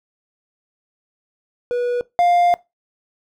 triangle tone pair in turn, 486.7 / 701.7 Hz, B4 / F5, -25 / +8 cents, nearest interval tritone, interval 633 cents, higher second, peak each -16 / -10 dBFS, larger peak second, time 1.71-2.01 / 2.19-2.54 s, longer second, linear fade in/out 0 ms, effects noise-tail reverb RT60 0.2 s tail -20 dB re dry

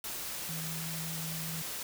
sine tone in noise, 161.6 Hz, E3, 34 cents flat, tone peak -39 dBFS, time 0.49-1.62 s, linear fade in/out 2 ms, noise white, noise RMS -39 dBFS, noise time 0.04-1.83 s, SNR -3 dB, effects none

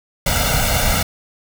pink noise with comb filter, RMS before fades -17 dBFS, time 0.26-1.03 s, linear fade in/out 5 ms, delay 1.4 ms, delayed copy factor +1, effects none

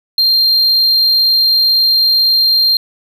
triangle tone, 4186 Hz, C8, in tune, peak -7 dBFS, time 0.18-2.77 s, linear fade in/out 2 ms, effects 8-bit

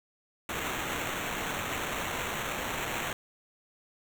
violet noise with sample-and-hold, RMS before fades -34 dBFS, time 0.49-3.13 s, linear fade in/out 2 ms, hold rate 4900 Hz, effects none

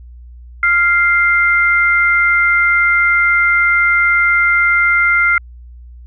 sine tone pair together, 1396.9 / 2093 Hz, F6 / C7, 0 / 0 cents, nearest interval perfect fifth, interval 700 cents, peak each -12 / -12 dBFS, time 0.63-5.38 s, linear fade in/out 2 ms, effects added 60 Hz sine -33 dBFS peak until 6.06 s

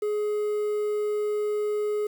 triangle tone with quantisation, 420 Hz, G#4, 19 cents sharp, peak -22 dBFS, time 0.02-2.07 s, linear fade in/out 5 ms, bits 8, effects none

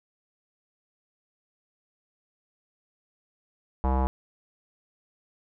square tone with low-pass filter, 65.41 Hz, C2, in tune, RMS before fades -24 dBFS, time 3.84-4.07 s, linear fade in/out 0 ms, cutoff 910 Hz, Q 4.5, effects none

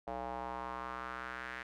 square tone with band-pass filter sweep, 62.6 Hz, B1, 24 cents sharp, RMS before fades -42 dBFS, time 0.07-1.63 s, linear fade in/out 5 ms, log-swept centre 710 to 1800 Hz, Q 2.9, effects none

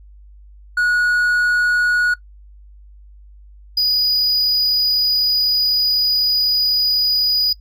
triangle tone pair in turn, 1457 / 4932 Hz, F#6 / D#8, -27 / -16 cents, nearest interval octave + major sixth, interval 2111 cents, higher second, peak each -12 dBFS, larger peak neither, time 0.77-2.14 / 3.77-7.53 s, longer second, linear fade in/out 5 ms, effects noise-tail reverb RT60 0.1 s tail -18 dB re dry + added 50 Hz sine -40 dBFS peak until 7.6 s

